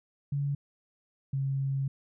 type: tone pair in turn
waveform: sine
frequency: 141.7 / 136.26 Hz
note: C#3 / C#3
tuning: +38 / -29 cents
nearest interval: minor second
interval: 67 cents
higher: first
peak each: -27 dBFS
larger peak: neither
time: 0.32-0.55 / 1.33-1.88 s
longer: second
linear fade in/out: 5 ms
effects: none